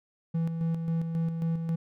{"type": "tone with tremolo", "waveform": "triangle", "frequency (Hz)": 164.81, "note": "E3", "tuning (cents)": 0, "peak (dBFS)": -23, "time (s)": [0.34, 1.76], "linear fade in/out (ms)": 10, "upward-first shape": "square", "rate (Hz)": 3.7, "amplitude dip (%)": 45, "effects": []}